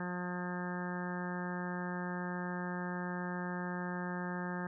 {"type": "harmonic tone", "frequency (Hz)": 178.6, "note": "F3", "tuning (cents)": 39, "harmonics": [1, 2, 3, 4, 5, 6, 7, 8, 9, 10], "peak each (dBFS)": [-38, -45, -48, -50, -46, -52, -48, -55, -45, -50], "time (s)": [0, 4.67], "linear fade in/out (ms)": 2, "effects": []}